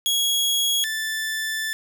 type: tone pair in turn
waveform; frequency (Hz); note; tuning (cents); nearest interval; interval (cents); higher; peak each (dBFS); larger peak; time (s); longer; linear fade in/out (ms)
sawtooth; 3322 / 1759.8; G#7 / A6; 0 / 0; major seventh; 1100; first; -16 / -21; first; 0.06-0.84 / 0.84-1.73; second; 0
effects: none